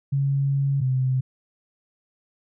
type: tone pair in turn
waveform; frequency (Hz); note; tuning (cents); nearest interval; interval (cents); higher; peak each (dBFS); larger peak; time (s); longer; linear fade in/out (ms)
sine; 138.59 / 129.86; C#3 / C3; 0 / -13; minor second; 113; first; -19; neither; 0.12-0.81 / 0.81-1.21; first; 10
effects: none